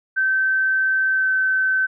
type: tone with pitch glide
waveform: sine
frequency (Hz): 1545 to 1533.4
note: G6 to G6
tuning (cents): -26 to -39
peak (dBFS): -16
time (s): 0.16-1.87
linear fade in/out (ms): 20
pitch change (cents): -13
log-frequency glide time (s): 1.11-1.29
effects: none